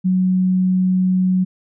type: tone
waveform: sine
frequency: 185 Hz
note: F#3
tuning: in tune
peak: -13 dBFS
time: 0.04-1.45 s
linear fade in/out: 20 ms
effects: none